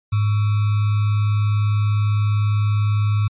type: tone with sample-and-hold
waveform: sine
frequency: 104.4 Hz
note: G#2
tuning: 10 cents sharp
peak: -15 dBFS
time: 0.12-3.28 s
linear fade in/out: 10 ms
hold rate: 1225 Hz
effects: resampled to 8000 Hz